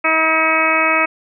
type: harmonic tone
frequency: 319.5 Hz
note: D#4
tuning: 46 cents sharp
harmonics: 1 / 2 / 3 / 4 / 5 / 6 / 7 / 8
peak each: -25 / -21 / -23 / -18 / -25 / -23 / -18 / -19 dBFS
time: 0.04-1.06 s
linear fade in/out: 10 ms
effects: none